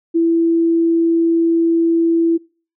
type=tone; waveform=sine; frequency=332.6 Hz; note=E4; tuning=16 cents sharp; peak=-11 dBFS; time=0.14-2.38 s; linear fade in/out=20 ms; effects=noise-tail reverb RT60 0.4 s tail -25 dB re dry